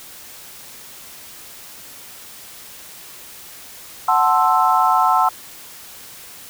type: chord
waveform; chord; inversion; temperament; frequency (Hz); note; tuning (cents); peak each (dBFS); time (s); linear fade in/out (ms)
sine; F# half-diminished seventh; none; equal; 740 / 880 / 1046.5 / 1318.5; F#5 / A5 / C6 / E6; 0 / 0 / 0 / 0; -18; 4.08-5.29; 5
effects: white hiss -39 dBFS RMS until 6.49 s